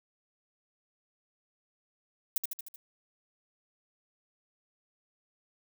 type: noise with echo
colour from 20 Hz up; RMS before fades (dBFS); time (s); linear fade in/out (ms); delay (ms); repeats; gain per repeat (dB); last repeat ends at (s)
violet; -28; 2.36-2.38; 2; 76; 5; -4; 2.76
effects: none